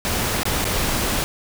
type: noise with dropouts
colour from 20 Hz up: pink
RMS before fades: -22 dBFS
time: 0.05-1.24 s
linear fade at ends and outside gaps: 0 ms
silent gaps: 0.432-0.454 / 0.643-0.652 s
effects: none